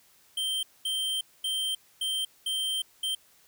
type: tone bursts at uneven times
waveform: square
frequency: 3136 Hz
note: G7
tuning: in tune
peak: -28 dBFS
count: 6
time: 0.37-0.63 / 0.85-1.21 / 1.44-1.75 / 2.01-2.25 / 2.46-2.82 / 3.03-3.15 s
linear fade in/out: 5 ms
effects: white hiss -61 dBFS RMS until 3.47 s